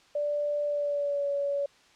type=tone with pitch glide; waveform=sine; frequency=586 to 566 Hz; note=D5 to C#5; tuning=-4 to +36 cents; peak=-26 dBFS; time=0.15-1.66 s; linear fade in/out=5 ms; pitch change=-60 cents; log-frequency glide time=0.64-1.29 s; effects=white hiss -59 dBFS RMS until 1.95 s + low-pass 5000 Hz 12 dB/octave